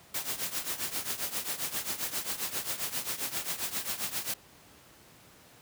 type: noise with tremolo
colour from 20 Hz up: white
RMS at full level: -31 dBFS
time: 0.14-4.34 s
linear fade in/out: 5 ms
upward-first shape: triangle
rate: 7.5 Hz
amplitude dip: 85%
effects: pink hiss -56 dBFS RMS until 5.61 s + high-pass 80 Hz 12 dB/octave